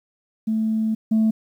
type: tone pair in turn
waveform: sine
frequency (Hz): 220 / 220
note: A3 / A3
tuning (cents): 0 / 0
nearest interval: unison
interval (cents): 0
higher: neither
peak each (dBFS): -18 / -13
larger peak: second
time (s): 0.47-0.95 / 1.11-1.31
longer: first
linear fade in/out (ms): 10
effects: tanh soft clip ceiling -13 dBFS + 9-bit